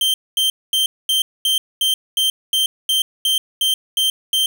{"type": "tone bursts", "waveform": "45% pulse", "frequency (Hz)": 3136, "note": "G7", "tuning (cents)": 0, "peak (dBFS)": -14, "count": 13, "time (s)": [0.01, 4.46], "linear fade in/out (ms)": 2, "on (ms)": 130, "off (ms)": 230, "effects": []}